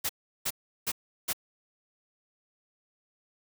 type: noise bursts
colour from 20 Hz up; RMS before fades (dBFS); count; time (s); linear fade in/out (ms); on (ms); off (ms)
white; -30; 4; 0.04-1.332; 10; 53; 360
effects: none